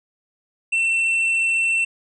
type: tone with tanh clipping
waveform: sine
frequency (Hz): 2693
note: E7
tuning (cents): +36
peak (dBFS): -18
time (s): 0.72-1.85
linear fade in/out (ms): 10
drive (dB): 5
effects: resampled to 24000 Hz